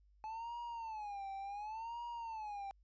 triangle tone with vibrato, 861 Hz, A5, 38 cents flat, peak -40 dBFS, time 0.24-2.71 s, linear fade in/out 0 ms, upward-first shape sine, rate 0.69 Hz, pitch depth 170 cents each way, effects added 50 Hz sine -65 dBFS peak until 2.83 s + resampled to 16000 Hz

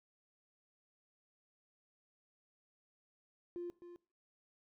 triangle tone with echo, 349.2 Hz, F4, in tune, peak -36 dBFS, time 3.56-3.7 s, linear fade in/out 0 ms, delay 260 ms, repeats 1, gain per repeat -12 dB, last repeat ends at 3.96 s, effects noise-tail reverb RT60 0.4 s tail -22 dB re dry + tanh soft clip ceiling -38 dBFS

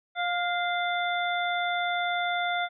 harmonic tone with a mistuned harmonic, 706 Hz, F5, 19 cents sharp, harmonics 1 / 2 / 3 / 5, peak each -28 / -31 / -33 / -35 dBFS, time 0.15-2.69 s, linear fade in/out 50 ms, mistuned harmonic 3, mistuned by -35 cents, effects none

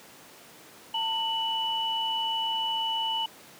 sine tone pair together, 899 / 2960 Hz, A5 / F#7, +37 / 0 cents, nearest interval octave + major sixth, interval 2063 cents, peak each -30 / -28 dBFS, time 0.94-3.26 s, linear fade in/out 5 ms, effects pink hiss -50 dBFS RMS until 3.59 s + high-pass 200 Hz 12 dB/octave

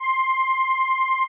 35% pulse beating tone pair, 1046.5 / 1056.3 Hz, C6 / C6, 0 / +16 cents, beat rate 9.8 Hz, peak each -21 / -19 dBFS, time 0-1.28 s, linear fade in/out 50 ms, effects resampled to 8000 Hz

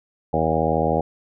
harmonic tone with a mistuned harmonic, 79.7 Hz, D#2, 42 cents sharp, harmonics 1 / 2 / 3 / 4 / 5 / 6 / 7 / 8 / 9 / 10, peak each -29 / -26 / -28 / -29 / -29 / -25 / -25 / -29 / -26 / -26 dBFS, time 0.33-1.01 s, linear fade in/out 5 ms, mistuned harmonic 10, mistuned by +30 cents, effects none

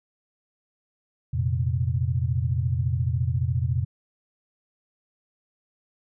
sine chord, F suspended fourth, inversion none, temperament equal, 87.31 / 116.54 / 130.81 Hz, F2 / Bb2 / C3, 0 / 0 / 0 cents, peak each -26 dBFS, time 1.33-3.85 s, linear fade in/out 10 ms, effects none

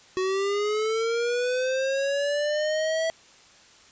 square linear sweep, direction up, 370 to 655 Hz, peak -24 dBFS, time 0.17-3.1 s, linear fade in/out 0 ms, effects white hiss -53 dBFS RMS until 3.91 s + resampled to 16000 Hz

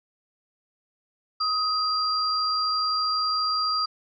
sine tone pair together, 1259 / 4753 Hz, D#6 / D8, +20 / +20 cents, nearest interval octave + major seventh, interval 2300 cents, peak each -25 dBFS, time 1.4-3.86 s, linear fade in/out 10 ms, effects none

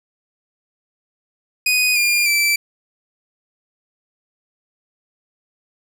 sawtooth tone with pitch steps, 2489 / 2408 / 2330 Hz, D#7 / D7 / D7, 0 / +43 / -14 cents, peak -11 dBFS, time 1.66-2.56 s, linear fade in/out 5 ms, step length 300 ms, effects none

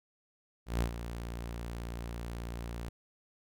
sawtooth tone with ADSR envelope, 58.27 Hz, A#1, in tune, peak -23 dBFS, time 0.66-2.89 s, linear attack 150 ms, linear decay 90 ms, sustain -11 dB, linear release 4 ms, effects none

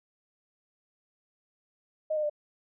sine tone with pitch steps, 622.3 / 608.8 / 595.6 Hz, D#5 / D#5 / D5, 0 / -38 / +24 cents, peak -26 dBFS, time 2.1-2.298 s, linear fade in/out 10 ms, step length 66 ms, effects none

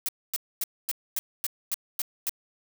blue noise bursts, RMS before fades -28 dBFS, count 9, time 0.06-2.294 s, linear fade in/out 0 ms, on 26 ms, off 250 ms, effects none

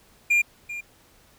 triangle tone with echo, 2400 Hz, D7, 37 cents sharp, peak -15 dBFS, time 0.3-0.42 s, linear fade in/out 10 ms, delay 390 ms, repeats 1, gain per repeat -14 dB, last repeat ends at 0.81 s, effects pink hiss -57 dBFS RMS until 1.38 s

